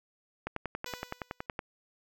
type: click train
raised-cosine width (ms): 0.5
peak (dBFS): -19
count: 13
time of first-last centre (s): 0.47-1.591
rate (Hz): 10.7
type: tone with exponential decay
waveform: 5% pulse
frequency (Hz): 493.9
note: B4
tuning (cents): 0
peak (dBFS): -27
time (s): 0.86-1.46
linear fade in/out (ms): 2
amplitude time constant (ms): 130
effects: none